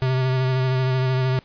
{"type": "tone with vibrato", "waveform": "square", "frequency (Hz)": 129.8, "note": "C3", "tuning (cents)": -13, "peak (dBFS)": -19, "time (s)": [0.02, 1.39], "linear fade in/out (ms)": 0, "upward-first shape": "sine", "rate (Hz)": 13, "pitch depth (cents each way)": 23, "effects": ["pink hiss -52 dBFS RMS until 1.44 s", "resampled to 11025 Hz"]}